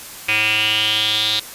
square tone with band-pass filter sweep, 108.1 Hz, A2, 30 cents flat, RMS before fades -18 dBFS, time 0.28-1.4 s, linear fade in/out 10 ms, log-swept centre 2500 to 3800 Hz, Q 7.6, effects white hiss -35 dBFS RMS until 1.54 s + resampled to 32000 Hz

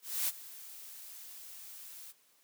blue noise with ADSR envelope, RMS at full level -31 dBFS, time 0.02-2.13 s, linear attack 260 ms, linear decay 33 ms, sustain -18 dB, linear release 31 ms, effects white hiss -68 dBFS RMS until 2.43 s + high-pass 200 Hz 12 dB/octave

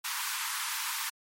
pink high-pass noise, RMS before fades -34 dBFS, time 0.04-1.1 s, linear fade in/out 10 ms, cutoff 880 Hz, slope 96 dB/octave, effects MP3 64 kbps

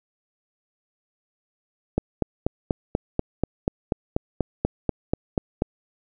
click train, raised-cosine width 2 ms, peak -7 dBFS, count 16, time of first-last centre 1.98-5.621 s, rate 4.12 Hz, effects none

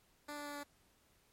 10% pulse tone with pitch steps, 293.7 / 291.8 / 290 / 288.2 Hz, D4 / D4 / D4 / D4, 0 / -11 / -22 / -33 cents, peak -35 dBFS, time 0.28-0.636 s, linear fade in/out 10 ms, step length 89 ms, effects pink hiss -71 dBFS RMS until 1.32 s + MP3 64 kbps

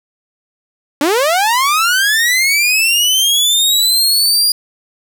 sawtooth linear sweep, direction up, 269.4 to 4862 Hz, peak -7 dBFS, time 1.01-4.52 s, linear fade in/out 2 ms, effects none

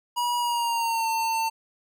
square tone with pitch glide, 965 to 900.4 Hz, B5 to A5, -40 to +40 cents, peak -24 dBFS, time 0.16-1.5 s, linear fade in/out 20 ms, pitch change -120 cents, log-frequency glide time 0.38-1.09 s, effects none

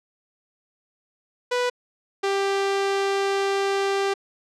sawtooth tone pair in turn, 492.9 / 393.9 Hz, B4 / G4, -3 / +8 cents, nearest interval major third, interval 389 cents, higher first, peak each -17 dBFS, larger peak neither, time 1.51-1.7 / 2.23-4.14 s, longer second, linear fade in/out 10 ms, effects low-pass 6000 Hz 12 dB/octave

